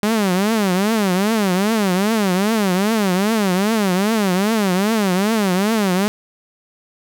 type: tone with vibrato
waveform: sawtooth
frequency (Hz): 201.7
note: G3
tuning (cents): +50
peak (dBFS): -11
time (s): 0.03-6.08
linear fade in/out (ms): 0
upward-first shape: triangle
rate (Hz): 2.5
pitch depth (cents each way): 240
effects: none